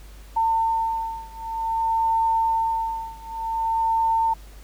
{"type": "beating tone pair", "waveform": "sine", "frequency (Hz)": [902, 902.53], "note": ["A5", "A5"], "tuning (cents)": [43, 44], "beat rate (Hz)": 0.53, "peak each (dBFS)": [-23, -24], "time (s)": [0.36, 4.34], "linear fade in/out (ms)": 10, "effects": ["added 50 Hz sine -41 dBFS peak until 4.63 s", "pink hiss -51 dBFS RMS until 4.63 s"]}